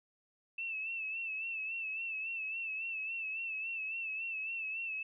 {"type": "tone with vibrato", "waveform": "sine", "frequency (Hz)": 2644, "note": "E7", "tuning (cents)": 5, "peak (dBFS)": -36, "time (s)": [0.58, 5.03], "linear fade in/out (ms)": 5, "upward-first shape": "sine", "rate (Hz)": 3.6, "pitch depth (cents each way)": 55, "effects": []}